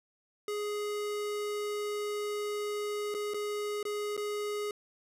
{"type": "tone with dropouts", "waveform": "square", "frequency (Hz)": 415.9, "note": "G#4", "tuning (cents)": 2, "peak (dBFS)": -33, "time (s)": [0.48, 4.71], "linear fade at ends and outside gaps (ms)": 2, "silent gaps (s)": [[3.142, 3.147], [3.337, 3.343], [3.829, 3.852], [4.167, 4.176]], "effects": ["resampled to 32000 Hz"]}